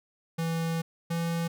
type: tone pair in turn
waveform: square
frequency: 164.81 / 167.69 Hz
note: E3 / E3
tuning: 0 / +30 cents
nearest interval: unison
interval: 30 cents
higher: second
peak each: -28 dBFS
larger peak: neither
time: 0.38-0.82 / 1.1-1.48 s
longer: first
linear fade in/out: 10 ms
effects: none